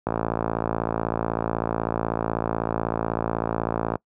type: click train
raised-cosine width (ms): 1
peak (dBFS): -9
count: 219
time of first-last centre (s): 0.07-3.956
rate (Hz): 56.1
effects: noise-tail reverb RT60 0.1 s tail -26 dB re dry + high-pass 80 Hz 12 dB/octave